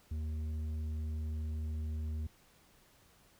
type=tone with tanh clipping; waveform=sine; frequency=77.78 Hz; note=D#2; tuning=in tune; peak=-36 dBFS; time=0.11-2.27 s; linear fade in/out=5 ms; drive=7 dB; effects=pink hiss -65 dBFS RMS until 3.39 s